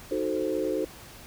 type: chord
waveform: sine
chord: D# diminished seventh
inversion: none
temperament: equal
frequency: 311.1 / 370 / 440 / 523.3 Hz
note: D#4 / F#4 / A4 / C5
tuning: 0 / 0 / 0 / 0 cents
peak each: -31 dBFS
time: 0.11-0.85 s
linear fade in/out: 5 ms
effects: pink hiss -47 dBFS RMS until 1.26 s